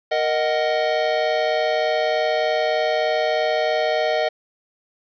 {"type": "chord", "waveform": "square", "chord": "D# minor", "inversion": "second", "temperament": "equal with one note detuned", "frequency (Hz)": [466.2, 622.3, 745.6], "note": ["A#4", "D#5", "F#5"], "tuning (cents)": [0, 0, 13], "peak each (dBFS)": [-26, -21, -25], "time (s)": [0.11, 4.29], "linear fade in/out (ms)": 10, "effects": ["resampled to 11025 Hz", "8-bit"]}